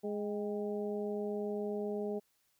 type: harmonic tone with a mistuned harmonic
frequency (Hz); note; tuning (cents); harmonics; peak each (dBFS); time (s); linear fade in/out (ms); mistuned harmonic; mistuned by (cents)
207.7; G#3; 0; 1 / 2 / 3 / 4; -39 / -36 / -43 / -49; 0.03-2.2; 20; 4; -70
effects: white hiss -75 dBFS RMS until 2.59 s